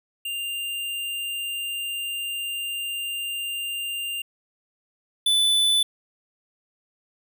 square tone pair in turn, 2794 / 3492 Hz, F7 / A7, 0 / -14 cents, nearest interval major third, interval 386 cents, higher second, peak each -28 / -18 dBFS, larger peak second, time 0.25-4.22 / 5.26-5.83 s, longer first, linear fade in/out 5 ms, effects none

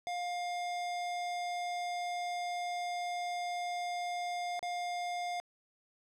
square tone with dropouts, 707 Hz, F5, 21 cents sharp, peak -35 dBFS, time 0.07-5.4 s, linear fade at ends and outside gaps 0 ms, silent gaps 4.593-4.628 s, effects low-pass 7000 Hz 12 dB/octave + 11-bit

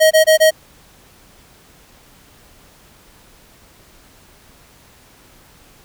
square tone bursts, 631 Hz, D#5, 24 cents sharp, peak -8 dBFS, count 4, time 0-0.509 s, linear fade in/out 20 ms, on 110 ms, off 23 ms, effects pink hiss -48 dBFS RMS until 5.84 s

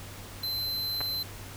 square tone, 4080 Hz, C8, 44 cents flat, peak -30 dBFS, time 0.43-1.23 s, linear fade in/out 5 ms
clicks, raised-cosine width 0.5 ms, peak -20 dBFS, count 2, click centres 1.006 / 1.013 s
effects added 98 Hz sine -45 dBFS peak until 1.56 s + pink hiss -45 dBFS RMS until 1.56 s

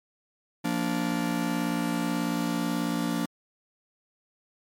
45% pulse chord, Bb major, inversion second, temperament just, 174.81 / 233.1 / 291.4 Hz, F3 / Bb3 / D4, +2 / 0 / -13 cents, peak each -31 / -30 / -30 dBFS, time 0.64-3.26 s, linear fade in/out 10 ms, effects MP3 64 kbps

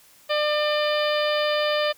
harmonic tone, 599 Hz, D5, 34 cents sharp, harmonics 1 / 2 / 3 / 4 / 5 / 6 / 7 / 8, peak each -22 / -29 / -30 / -33 / -31 / -33 / -39 / -35 dBFS, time 0.29-1.93 s, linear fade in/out 20 ms, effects white hiss -54 dBFS RMS until 1.97 s

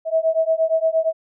sine beating tone pair, 642 / 650.6 Hz, E5 / E5, -46 / -23 cents, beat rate 8.6 Hz, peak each -19 dBFS, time 0.05-1.13 s, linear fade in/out 50 ms, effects none

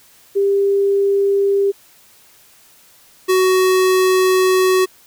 sine / square tone pair in turn, 397.5 / 372.9 Hz, G4 / F#4, +24 / +14 cents, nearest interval minor second, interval 110 cents, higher first, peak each -12 dBFS, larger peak neither, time 0.35-1.72 / 3.28-4.86 s, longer second, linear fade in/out 20 ms, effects white hiss -49 dBFS RMS until 5.06 s

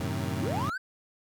25% pulse chord, F# diminished seventh, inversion none, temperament equal, 92.5 / 110 / 130.81 / 155.56 Hz, F#2 / A2 / C3 / Eb3, 0 / 0 / 0 / 0 cents, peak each -30 / -32 / -31 / -33 dBFS, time 0-0.7 s, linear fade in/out 5 ms
triangle linear sweep, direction up, 126 to 1595 Hz, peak -29 dBFS, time 0.38-0.78 s, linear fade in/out 10 ms
effects none

